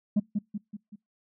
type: tone with echo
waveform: sine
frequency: 207.7 Hz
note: G#3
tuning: in tune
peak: -17 dBFS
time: 0.16-0.2 s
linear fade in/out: 10 ms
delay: 190 ms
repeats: 4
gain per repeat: -6 dB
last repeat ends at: 0.96 s
effects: noise-tail reverb RT60 0.2 s tail -26 dB re dry + tanh soft clip ceiling -19 dBFS